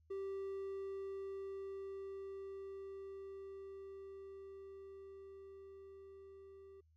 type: tone with level ramp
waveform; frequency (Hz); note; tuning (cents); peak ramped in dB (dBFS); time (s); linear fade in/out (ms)
triangle; 390; G4; -9; -38 to -53; 0.1-6.81; 10
effects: added 79 Hz sine -68 dBFS peak until 6.96 s